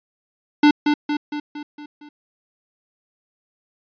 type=tone with echo; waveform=square; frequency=295.8 Hz; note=D4; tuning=13 cents sharp; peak=-10 dBFS; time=0.63-0.71 s; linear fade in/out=5 ms; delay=230 ms; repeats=6; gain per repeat=-5 dB; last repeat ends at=2.09 s; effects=resampled to 11025 Hz